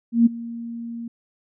sine tone with ADSR envelope, 233.1 Hz, A#3, in tune, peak -9 dBFS, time 0.12-1.08 s, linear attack 140 ms, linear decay 15 ms, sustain -20 dB, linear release 5 ms, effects none

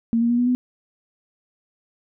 sine tone with pitch steps, 230.1 / 234.8 / 239.6 / 244.5 / 249.5 Hz, A#3 / A#3 / A#3 / B3 / B3, -22 / +13 / +48 / -17 / +18 cents, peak -16 dBFS, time 0.13-0.55 s, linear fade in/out 0 ms, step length 84 ms, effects none

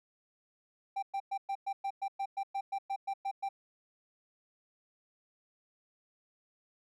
triangle tone bursts, 786 Hz, G5, 4 cents sharp, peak -30 dBFS, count 15, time 0.96-3.49 s, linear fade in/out 10 ms, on 66 ms, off 110 ms, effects none

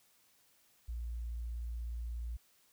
sine tone, 58.27 Hz, A#1, in tune, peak -37 dBFS, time 0.88-2.37 s, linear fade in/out 10 ms, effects white hiss -69 dBFS RMS until 2.72 s

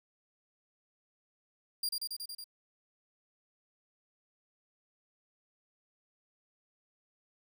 sawtooth tone with echo, 4785 Hz, D8, 32 cents sharp, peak -28 dBFS, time 1.83-1.89 s, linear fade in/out 5 ms, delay 92 ms, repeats 6, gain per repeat -2 dB, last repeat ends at 2.442 s, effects 11-bit

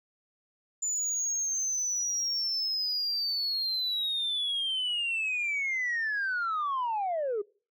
sine linear sweep, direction down, 7050 to 392 Hz, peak -26 dBFS, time 0.82-7.42 s, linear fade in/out 10 ms, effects noise-tail reverb RT60 0.4 s tail -25 dB re dry + tanh soft clip ceiling -25 dBFS

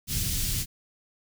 pink band-stop noise, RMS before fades -28 dBFS, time 0.07-0.66 s, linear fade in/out 50 ms, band 140 to 4200 Hz, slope 12 dB/octave, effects none

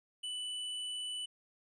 square tone, 2981 Hz, F#7, 12 cents sharp, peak -38 dBFS, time 0.23-1.26 s, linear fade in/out 10 ms, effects resampled to 22050 Hz

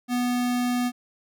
square tone, 245.8 Hz, B3, 8 cents flat, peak -23 dBFS, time 0.08-0.92 s, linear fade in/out 50 ms, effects none

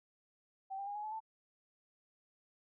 sine tone with pitch steps, 773 / 793.8 / 815.2 / 837.1 / 859.7 / 882.8 Hz, G5 / G5 / G#5 / G#5 / A5 / A5, -24 / +22 / -32 / +13 / -40 / +5 cents, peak -39 dBFS, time 0.7-1.204 s, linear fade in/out 20 ms, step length 84 ms, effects none

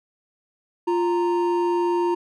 triangle tone pair together, 349.2 / 927.4 Hz, F4 / A#5, 0 / -9 cents, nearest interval octave + perfect fourth, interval 1691 cents, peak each -18 / -23 dBFS, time 0.87-2.15 s, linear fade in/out 10 ms, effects none

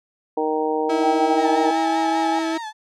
harmonic tone, 155.56 Hz, D#3, in tune, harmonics 2 / 3 / 4 / 5 / 6, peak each -26 / -22 / -31 / -26 / -28 dBFS, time 0.37-1.71 s, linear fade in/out 5 ms
35% pulse tone, 324.8 Hz, E4, 26 cents flat, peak -20 dBFS, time 0.89-2.58 s, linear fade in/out 10 ms
sine tone with pitch glide, 784 to 826.8 Hz, G5 to G#5, 0 to -8 cents, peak -20 dBFS, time 1.03-2.39 s, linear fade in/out 2 ms, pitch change +92 cents, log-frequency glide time 1.18-2.06 s
35% pulse tone with vibrato, 896 Hz, A5, 31 cents sharp, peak -27 dBFS, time 1.36-2.73 s, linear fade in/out 50 ms, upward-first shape sine, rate 5.1 Hz, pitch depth 81 cents each way
effects low-pass 6000 Hz 12 dB/octave

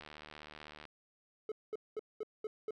click train, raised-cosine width 0.3 ms, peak -33 dBFS, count 65, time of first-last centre 0.01-0.853 s, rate 75.9 Hz
triangle tone bursts, 430.6 Hz, A4, 37 cents flat, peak -34 dBFS, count 6, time 1.49-2.708 s, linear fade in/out 2 ms, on 28 ms, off 210 ms
effects none

